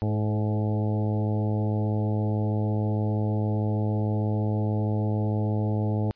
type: harmonic tone with a mistuned harmonic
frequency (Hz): 106.4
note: G#2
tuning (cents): +42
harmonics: 1 / 2 / 3 / 4 / 5 / 6 / 7 / 8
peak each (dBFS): -24 / -30 / -34 / -36 / -38 / -40 / -41 / -42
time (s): 0.02-6.11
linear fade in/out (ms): 0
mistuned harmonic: 4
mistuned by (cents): +19
effects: white hiss -65 dBFS RMS until 6.15 s + resampled to 11025 Hz